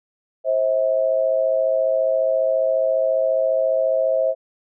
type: tone pair together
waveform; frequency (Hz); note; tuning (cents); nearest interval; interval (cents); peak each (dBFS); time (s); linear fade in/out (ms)
sine; 529 / 643.6; C5 / E5; +19 / -42; minor third; 339; -19; 0.44-4.35; 50
effects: none